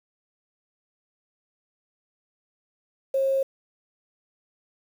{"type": "tone with quantisation", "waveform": "sine", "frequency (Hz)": 539, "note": "C#5", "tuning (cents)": -49, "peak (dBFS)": -20, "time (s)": [3.14, 3.43], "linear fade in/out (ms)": 5, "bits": 8, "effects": []}